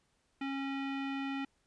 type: tone with low-pass filter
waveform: square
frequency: 273.3 Hz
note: C#4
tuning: 24 cents flat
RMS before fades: -37 dBFS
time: 0.41-1.45 s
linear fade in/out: 5 ms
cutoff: 2600 Hz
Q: 2.4
effects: pink hiss -75 dBFS RMS until 1.66 s + resampled to 22050 Hz